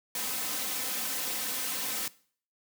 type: noise with comb filter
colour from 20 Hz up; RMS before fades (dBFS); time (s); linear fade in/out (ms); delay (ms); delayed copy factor
white; -33; 0.15-2.08; 2; 3.9; +0.75
effects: noise-tail reverb RT60 0.5 s tail -20 dB re dry + high-pass 100 Hz 12 dB/octave